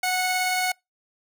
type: tone pair together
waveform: sawtooth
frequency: 737 / 2193 Hz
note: F#5 / C#7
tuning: -7 / -19 cents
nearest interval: octave + perfect fifth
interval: 1888 cents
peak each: -20 / -23 dBFS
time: 0.03-0.72 s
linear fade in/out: 5 ms
effects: noise-tail reverb RT60 0.2 s tail -26 dB re dry